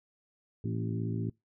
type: harmonic tone with a mistuned harmonic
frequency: 55.6 Hz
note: A1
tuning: 19 cents sharp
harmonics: 2 / 3 / 4 / 5 / 6 / 7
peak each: -33 / -37 / -39 / -41 / -43 / -44 dBFS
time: 0.64-1.3 s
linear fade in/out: 5 ms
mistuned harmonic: 4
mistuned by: +60 cents
effects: noise-tail reverb RT60 0.2 s tail -24 dB re dry